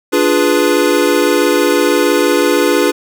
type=chord; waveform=square; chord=D diminished seventh; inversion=none; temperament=equal; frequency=293.7 / 349.2 / 415.3 / 493.9 Hz; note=D4 / F4 / Ab4 / Cb5; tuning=0 / 0 / 0 / 0 cents; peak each=-16 dBFS; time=0.12-2.92 s; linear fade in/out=20 ms; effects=none